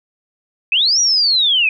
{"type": "linear two-way sweep", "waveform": "sine", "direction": "up then down", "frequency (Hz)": [2454, 5830, 2454], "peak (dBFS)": -11, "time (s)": [0.72, 1.69], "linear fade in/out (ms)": 2, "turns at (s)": 1, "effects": []}